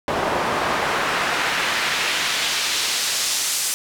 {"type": "noise with band-pass filter sweep", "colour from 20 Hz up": "pink", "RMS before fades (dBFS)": -22, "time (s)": [0.08, 3.74], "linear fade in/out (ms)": 0, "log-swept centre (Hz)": [700, 8000], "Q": 0.88, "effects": []}